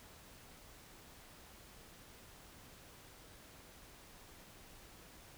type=silence; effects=pink hiss -58 dBFS RMS until 5.37 s